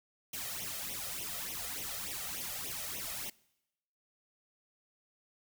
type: noise with flanger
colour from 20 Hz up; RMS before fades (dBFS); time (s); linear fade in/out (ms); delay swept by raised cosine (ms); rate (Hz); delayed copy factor
white; -40; 0.33-3.3; 5; 0.32 to 1.62; 3.4; +0.85
effects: noise-tail reverb RT60 0.9 s tail -23 dB re dry